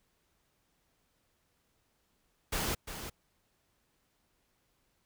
pink noise with echo, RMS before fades -33 dBFS, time 2.52-2.75 s, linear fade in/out 10 ms, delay 350 ms, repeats 1, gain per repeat -9 dB, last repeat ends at 3.1 s, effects pink hiss -75 dBFS RMS until 5.05 s

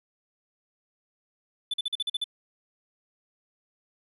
triangle tone bursts, 3500 Hz, A7, 10 cents flat, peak -24 dBFS, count 8, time 1.71-2.242 s, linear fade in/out 5 ms, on 28 ms, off 44 ms, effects resampled to 32000 Hz + 11-bit

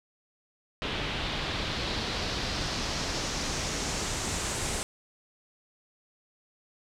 pink noise with low-pass filter sweep, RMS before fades -32 dBFS, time 0.82-4.83 s, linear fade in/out 0 ms, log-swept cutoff 3200 to 8400 Hz, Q 2.1, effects none

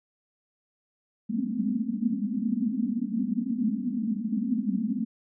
pink band-pass noise, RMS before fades -28 dBFS, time 1.29-5.05 s, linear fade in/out 10 ms, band 200 to 260 Hz, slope 96 dB/octave, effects none

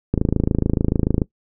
click train, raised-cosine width 3 ms, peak -4 dBFS, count 30, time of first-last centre 0.14-1.218 s, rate 26.9 Hz, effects noise-tail reverb RT60 0.1 s tail -20 dB re dry

